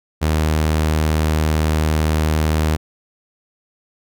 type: tone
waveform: sawtooth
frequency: 77.78 Hz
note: D#2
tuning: in tune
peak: -11 dBFS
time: 0.21-2.77 s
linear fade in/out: 20 ms
effects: none